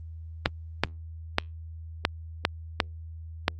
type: clicks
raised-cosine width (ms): 0.3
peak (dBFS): -4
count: 7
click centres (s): 0.459 / 0.836 / 1.384 / 2.051 / 2.451 / 2.802 / 3.481
effects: added 81 Hz sine -38 dBFS peak until 3.59 s + Opus 32 kbps